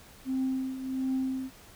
sine tone with tremolo, 262.3 Hz, C4, 4 cents sharp, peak -24 dBFS, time 0.25-1.51 s, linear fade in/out 50 ms, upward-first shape triangle, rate 1.4 Hz, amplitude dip 75%, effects tanh soft clip ceiling -23 dBFS + pink hiss -53 dBFS RMS until 1.75 s

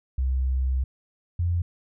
sine tone pair in turn, 64.9 / 86.66 Hz, C2 / F2, -13 / -13 cents, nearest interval perfect fourth, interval 500 cents, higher second, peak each -21 dBFS, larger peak neither, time 0.18-0.84 / 1.39-1.62 s, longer first, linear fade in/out 5 ms, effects none

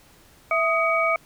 sine tone cluster, 659 / 1251 / 2265 Hz, E5 / D#6 / C#7, -1 / +9 / +37 cents, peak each -23 dBFS, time 0.51-1.16 s, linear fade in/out 2 ms, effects pink hiss -54 dBFS RMS until 1.25 s

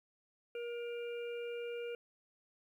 harmonic tone with a mistuned harmonic, 474.6 Hz, A#4, 31 cents sharp, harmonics 1 / 3 / 5 / 6, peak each -39 / -53 / -52 / -54 dBFS, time 0.55-1.95 s, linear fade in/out 2 ms, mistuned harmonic 6, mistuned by -25 cents, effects 12-bit

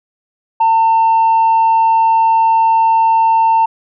sine tone, 900 Hz, A5, 39 cents sharp, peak -6 dBFS, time 0.6-3.66 s, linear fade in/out 10 ms, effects tanh soft clip ceiling -6 dBFS

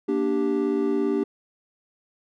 triangle chord, G minor, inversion first, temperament equal with one note detuned, 236.1 / 293.7 / 392 Hz, Bb3 / D4 / G4, +22 / 0 / 0 cents, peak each -26 / -23 / -22 dBFS, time 0.08-1.24 s, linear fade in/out 10 ms, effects none

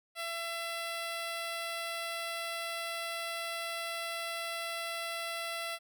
10% pulse tone, 672 Hz, E5, 33 cents sharp, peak -27 dBFS, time 0.15-5.79 s, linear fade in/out 50 ms, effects none

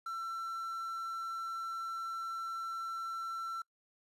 triangle tone with quantisation, 1344 Hz, E6, 33 cents sharp, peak -35 dBFS, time 0.06-3.62 s, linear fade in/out 5 ms, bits 10, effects noise-tail reverb RT60 0.1 s tail -25 dB re dry + resampled to 32000 Hz

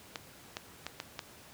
clicks, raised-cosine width 0.2 ms, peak -19 dBFS, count 5, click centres 0.158 / 0.569 / 0.866 / 1.001 / 1.192 s, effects pink hiss -54 dBFS RMS until 1.53 s + high-pass 80 Hz 12 dB/octave

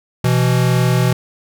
square tone pair together, 124.96 / 166.8 Hz, B2 / E3, +21 / +21 cents, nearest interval perfect fourth, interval 500 cents, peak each -14 / -18 dBFS, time 0.24-1.13 s, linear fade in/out 5 ms, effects none

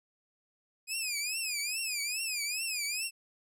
15% pulse tone with vibrato, 2489 Hz, D#7, in tune, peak -25 dBFS, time 0.87-3.11 s, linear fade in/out 50 ms, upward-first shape triangle, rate 2.4 Hz, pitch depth 180 cents each way, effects none

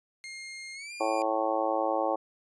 sawtooth tone with pitch glide, 2127 to 2401 Hz, C7 to D7, +28 to +38 cents, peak -36 dBFS, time 0.24-1.22 s, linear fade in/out 0 ms, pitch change +210 cents, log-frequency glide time 0.74-0.92 s
harmonic tone, 110 Hz, A2, in tune, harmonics 3 / 4 / 5 / 6 / 7 / 8 / 9 / 10, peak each -34 / -37 / -30 / -36 / -31 / -34 / -44 / -36 dBFS, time 1-2.16 s, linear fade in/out 10 ms
effects resampled to 22050 Hz

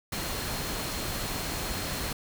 sine tone in noise, 4228 Hz, C8, 17 cents sharp, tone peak -43 dBFS, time 0.12-2.13 s, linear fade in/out 5 ms, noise pink, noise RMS -33 dBFS, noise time 0.12-2.13 s, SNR -13 dB, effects none

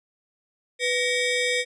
25% pulse ring-modulated tone, 1387 Hz, F6, 12 cents flat, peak -15 dBFS, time 0.79-1.65 s, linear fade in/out 50 ms, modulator 891 Hz, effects resampled to 22050 Hz

